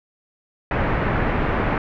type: low-pass noise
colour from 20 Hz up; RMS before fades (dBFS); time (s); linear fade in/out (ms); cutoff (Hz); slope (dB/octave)
pink; -21; 0.71-1.78; 2; 2100; 24
effects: none